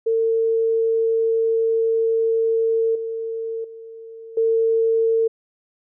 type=tone with level steps; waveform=sine; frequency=452 Hz; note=A4; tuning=47 cents sharp; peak=-16 / -24 / -35 / -15 dBFS; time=0.06-5.28 s; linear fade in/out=10 ms; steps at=2.95 / 3.64 / 4.37 s; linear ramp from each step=5 ms; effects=none